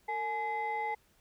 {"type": "tone cluster", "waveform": "sine", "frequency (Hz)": [454.7, 846, 2048], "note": ["A#4", "G#5", "C7"], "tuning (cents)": [-43, 32, -38], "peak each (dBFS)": [-40, -32, -38], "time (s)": [0.08, 0.95], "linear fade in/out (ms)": 10, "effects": ["tanh soft clip ceiling -25 dBFS", "pink hiss -68 dBFS RMS until 1.2 s"]}